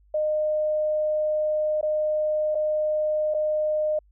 sine tone with dropouts, 612 Hz, D#5, 29 cents flat, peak -21 dBFS, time 0.14-3.99 s, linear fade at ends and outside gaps 5 ms, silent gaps 1.812-1.828 / 2.548-2.552 / 3.34-3.345 s, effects added 50 Hz sine -55 dBFS peak until 4.11 s

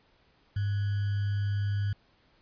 sine tone with sample-and-hold, 101.4 Hz, G#2, 41 cents flat, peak -26 dBFS, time 0.56-1.93 s, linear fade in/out 5 ms, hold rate 1575 Hz, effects pink hiss -65 dBFS RMS until 2.41 s + resampled to 11025 Hz

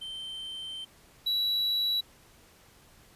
triangle tone pair in turn, 3110 / 3918 Hz, G7 / B7, -14 / -15 cents, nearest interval major third, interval 399 cents, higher second, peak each -35 / -24 dBFS, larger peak second, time 0.01-0.85 / 1.26-2.01 s, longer first, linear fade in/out 10 ms, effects pink hiss -58 dBFS RMS until 3.15 s + resampled to 32000 Hz

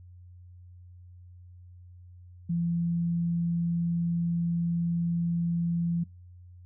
sine tone, 170 Hz, F3, 46 cents flat, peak -25 dBFS, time 2.49-6.04 s, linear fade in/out 10 ms, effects noise-tail reverb RT60 0.3 s tail -26 dB re dry + added 89 Hz sine -47 dBFS peak until 6.65 s

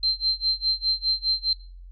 sine tone with tremolo, 4129 Hz, C8, 24 cents flat, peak -18 dBFS, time 0.03-1.53 s, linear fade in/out 2 ms, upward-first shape sine, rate 4.9 Hz, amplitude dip 95%, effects noise-tail reverb RT60 0.4 s tail -21 dB re dry + added 44 Hz sine -40 dBFS peak until 1.91 s

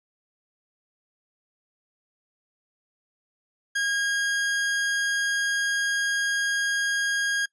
40% pulse tone, 1630 Hz, G#6, 33 cents flat, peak -22 dBFS, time 3.75-7.46 s, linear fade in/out 10 ms, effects noise-tail reverb RT60 0.1 s tail -23 dB re dry + resampled to 22050 Hz

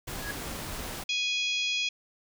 pink noise, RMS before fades -37 dBFS, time 0.07-1.04 s, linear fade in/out 10 ms
triangle tone with exponential growth, 1661.2 Hz, G#6, in tune, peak -29 dBFS, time 0.1-0.31 s, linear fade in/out 2 ms, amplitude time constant 44 ms
harmonic tone, 830.6 Hz, G#5, in tune, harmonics 3 / 4 / 5 / 6 / 7 / 8, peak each -30 / -30 / -39 / -38 / -43 / -43 dBFS, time 1.09-1.89 s, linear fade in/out 5 ms
effects none

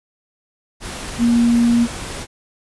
sine tone in noise, 236.1 Hz, A#3, 22 cents sharp, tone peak -11 dBFS, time 1.18-1.88 s, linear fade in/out 50 ms, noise pink, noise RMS -29 dBFS, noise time 0.8-2.27 s, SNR +15 dB, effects resampled to 24000 Hz

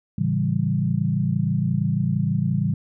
sine chord, A dominant seventh, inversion none, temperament equal, 110 / 138.59 / 164.81 / 196 Hz, A2 / C#3 / E3 / G3, 0 / 0 / 0 / 0 cents, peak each -26 / -24 / -24 / -25 dBFS, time 0.18-2.74 s, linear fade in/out 5 ms, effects none

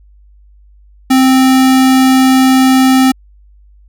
square tone, 261.6 Hz, C4, in tune, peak -6 dBFS, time 1.1-3.12 s, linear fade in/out 10 ms, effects added 50 Hz sine -40 dBFS peak until 3.88 s

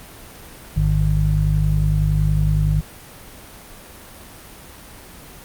harmonic tone, 50.8 Hz, G#1, 38 cents flat, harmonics 1 / 2 / 3, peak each -18 / -22 / -18 dBFS, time 0.76-2.81 s, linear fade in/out 10 ms, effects pink hiss -40 dBFS RMS until 5.44 s + Opus 32 kbps

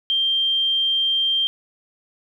sine tone, 3170 Hz, G7, 19 cents sharp, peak -17 dBFS, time 0.1-1.47 s, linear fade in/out 0 ms, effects 9-bit

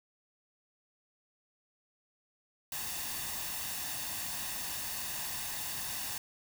white noise with comb filter, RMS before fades -38 dBFS, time 2.72-6.18 s, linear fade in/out 2 ms, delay 1.1 ms, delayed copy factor +0.55, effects none

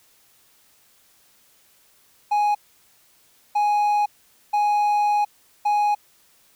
triangle tone bursts at uneven times, 830.6 Hz, G#5, in tune, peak -15 dBFS, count 4, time 2.31-2.55 / 3.55-4.06 / 4.53-5.25 / 5.65-5.95 s, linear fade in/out 10 ms, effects white hiss -58 dBFS RMS until 6.55 s

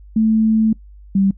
sine tone pair in turn, 220 / 195.07 Hz, A3 / G3, 0 / -8 cents, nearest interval major second, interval 208 cents, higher first, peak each -11 dBFS, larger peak neither, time 0.16-0.73 / 1.15-1.31 s, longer first, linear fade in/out 5 ms, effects noise-tail reverb RT60 0.1 s tail -23 dB re dry + added 50 Hz sine -38 dBFS peak until 1.37 s

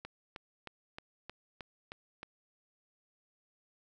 click train, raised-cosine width 0.3 ms, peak -27 dBFS, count 8, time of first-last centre 0.05-2.231 s, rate 3.21 Hz, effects none

